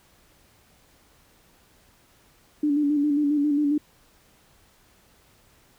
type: tone with vibrato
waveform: sine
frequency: 292.1 Hz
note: D4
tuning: 9 cents flat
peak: -19 dBFS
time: 2.63-3.78 s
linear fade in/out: 5 ms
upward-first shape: square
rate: 7.4 Hz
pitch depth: 38 cents each way
effects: pink hiss -59 dBFS RMS until 5.78 s